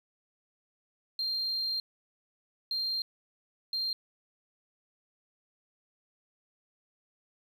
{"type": "tone bursts at uneven times", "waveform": "sine", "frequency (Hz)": 4186, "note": "C8", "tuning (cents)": 0, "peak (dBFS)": -28, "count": 3, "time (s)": [[1.19, 1.8], [2.71, 3.02], [3.73, 3.93]], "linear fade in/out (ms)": 2, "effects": ["tanh soft clip ceiling -26 dBFS", "10-bit"]}